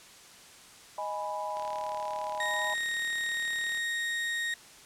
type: chord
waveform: sine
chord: G# minor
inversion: second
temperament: equal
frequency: 622.3 / 830.6 / 987.8 Hz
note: D#5 / G#5 / B5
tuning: 0 / 0 / 0 cents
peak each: -37 / -36 / -36 dBFS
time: 0.98-2.74 s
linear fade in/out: 2 ms
type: click train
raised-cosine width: 0.2 ms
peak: -28 dBFS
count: 83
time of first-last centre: 1.57-3.774 s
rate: 37.2 Hz
type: tone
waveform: 35% pulse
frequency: 1864.7 Hz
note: A#6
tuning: in tune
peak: -28 dBFS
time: 2.4-4.54 s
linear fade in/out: 2 ms
effects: white hiss -52 dBFS RMS until 4.85 s + low-pass 9000 Hz 12 dB/octave